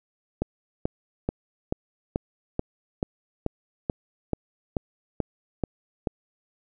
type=click train; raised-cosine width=2 ms; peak=-11 dBFS; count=14; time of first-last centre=0.42-6.072 s; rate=2.3 Hz; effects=none